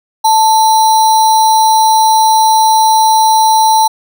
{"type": "tone with sample-and-hold", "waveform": "sine", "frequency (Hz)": 880, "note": "A5", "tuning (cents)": 0, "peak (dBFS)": -5, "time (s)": [0.24, 3.88], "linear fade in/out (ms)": 10, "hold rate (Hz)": 4900, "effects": []}